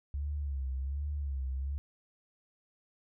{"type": "tone with vibrato", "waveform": "sine", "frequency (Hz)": 69.3, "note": "C#2", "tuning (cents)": 0, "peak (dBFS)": -32, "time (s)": [0.14, 1.78], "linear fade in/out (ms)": 0, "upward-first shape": "sine", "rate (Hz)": 1.3, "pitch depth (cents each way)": 99, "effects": []}